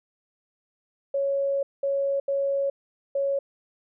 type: tone bursts at uneven times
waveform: sine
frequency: 554.4 Hz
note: C#5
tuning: in tune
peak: -22 dBFS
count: 4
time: 1.14-1.63 / 1.83-2.2 / 2.28-2.7 / 3.15-3.39 s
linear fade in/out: 5 ms
effects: none